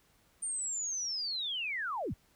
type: linear sweep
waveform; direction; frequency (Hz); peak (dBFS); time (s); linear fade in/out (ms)
sine; down; 8970 to 32.89; -33; 0.42-2.14; 10
effects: pink hiss -68 dBFS RMS until 2.35 s